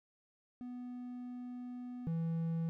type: tone pair in turn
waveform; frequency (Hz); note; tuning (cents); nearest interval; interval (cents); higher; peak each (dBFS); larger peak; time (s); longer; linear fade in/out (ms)
triangle; 246.9 / 164.79; B3 / E3; 0 / 0; perfect fifth; 700; first; -40 / -31; second; 0.61-2.07 / 2.07-2.69; first; 0
effects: none